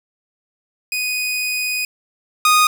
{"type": "tone pair in turn", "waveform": "sawtooth", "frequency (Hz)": [2489, 1238.8], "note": ["D#7", "D#6"], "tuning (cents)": [0, -8], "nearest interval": "octave", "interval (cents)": 1208, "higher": "first", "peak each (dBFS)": [-16, -7], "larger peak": "second", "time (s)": [[0.92, 1.85], [2.45, 2.67]], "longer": "first", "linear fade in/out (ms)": 2, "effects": []}